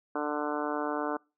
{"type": "harmonic tone", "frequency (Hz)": 148.5, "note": "D3", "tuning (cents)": 20, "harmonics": [2, 3, 4, 5, 6, 7, 8, 9, 10], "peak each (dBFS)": [-34, -36, -37, -38, -39, -39, -40, -41, -41], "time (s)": [0.15, 1.17], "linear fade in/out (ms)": 5, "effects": ["noise-tail reverb RT60 0.3 s tail -26 dB re dry"]}